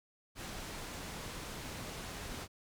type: low-pass noise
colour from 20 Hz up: pink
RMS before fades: -44 dBFS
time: 0.35-2.48 s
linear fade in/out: 50 ms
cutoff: 10000 Hz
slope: 12 dB/octave
effects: none